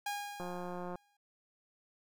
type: tone with exponential decay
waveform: sawtooth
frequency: 817 Hz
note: G#5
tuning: 29 cents flat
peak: -30 dBFS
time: 0.06-1.17 s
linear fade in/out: 5 ms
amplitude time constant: 240 ms
type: click train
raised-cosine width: 1 ms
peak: -29 dBFS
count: 100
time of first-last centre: 0.4-0.956 s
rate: 178 Hz
effects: none